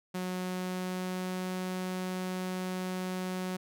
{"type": "tone with pitch glide", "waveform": "sawtooth", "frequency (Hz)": [183.1, 184.37], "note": ["F#3", "F#3"], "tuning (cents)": [-18, -6], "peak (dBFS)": -29, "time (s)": [0.14, 3.57], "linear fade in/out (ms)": 10, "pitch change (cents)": 12, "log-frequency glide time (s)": [0.42, 1.52], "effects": []}